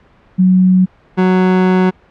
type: tone pair in turn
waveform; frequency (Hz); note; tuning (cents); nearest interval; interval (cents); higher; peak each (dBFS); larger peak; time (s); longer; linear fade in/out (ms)
sine / 30% pulse; 185 / 185; F#3 / F#3; 0 / 0; unison; 0; neither; -6; neither; 0.38-0.86 / 1.17-1.91; second; 20
effects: pink hiss -48 dBFS RMS until 2.1 s + low-pass 2000 Hz 12 dB/octave

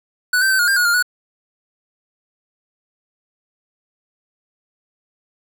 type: tone with pitch steps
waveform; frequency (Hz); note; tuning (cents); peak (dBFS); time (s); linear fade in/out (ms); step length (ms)
square; 1482 / 1558 / 1539 / 1434 / 1594 / 1451 / 1404 / 1469; F#6 / G6 / G6 / F6 / G6 / F#6 / F6 / F#6; +2 / -11 / -32 / +45 / +28 / -34 / +9 / -13; -14; 0.33-1.026; 5; 87
effects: 7-bit

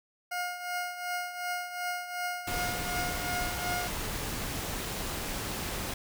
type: tone with tremolo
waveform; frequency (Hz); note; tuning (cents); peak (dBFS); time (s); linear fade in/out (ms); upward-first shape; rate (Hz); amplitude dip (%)
20% pulse; 714; F5; +38; -25; 0.31-3.88; 10; triangle; 2.7; 70
type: noise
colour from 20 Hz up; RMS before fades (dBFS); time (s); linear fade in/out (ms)
pink; -35; 2.47-5.94; 5
effects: none

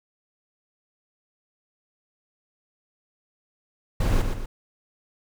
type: noise with echo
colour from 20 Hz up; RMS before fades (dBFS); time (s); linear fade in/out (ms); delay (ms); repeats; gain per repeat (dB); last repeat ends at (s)
brown; -20; 4-4.22; 5; 120; 2; -6; 4.46
effects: none

